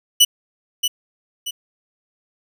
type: tone with echo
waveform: sawtooth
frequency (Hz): 2960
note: F#7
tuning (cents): 0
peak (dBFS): -5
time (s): 0.2-0.25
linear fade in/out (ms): 10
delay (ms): 630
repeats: 2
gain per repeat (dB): -8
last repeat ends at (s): 1.51
effects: none